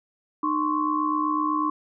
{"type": "tone cluster", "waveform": "sine", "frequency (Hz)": [304.4, 1049, 1117], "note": ["D#4", "C6", "C#6"], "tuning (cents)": [-38, 4, 13], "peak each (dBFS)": -26, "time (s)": [0.43, 1.7], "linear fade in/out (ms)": 5, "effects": []}